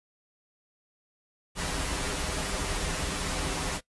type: noise with comb filter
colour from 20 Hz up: pink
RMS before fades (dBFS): -31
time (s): 1.55-3.81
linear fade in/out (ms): 50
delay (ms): 8.8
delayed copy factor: -0.7
effects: noise-tail reverb RT60 0.1 s tail -19 dB re dry + resampled to 24000 Hz